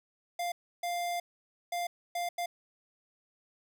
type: tone bursts at uneven times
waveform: square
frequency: 698.5 Hz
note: F5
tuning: in tune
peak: -32 dBFS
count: 5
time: 0.39-0.52 / 0.83-1.2 / 1.72-1.87 / 2.15-2.29 / 2.38-2.46 s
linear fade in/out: 5 ms
effects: none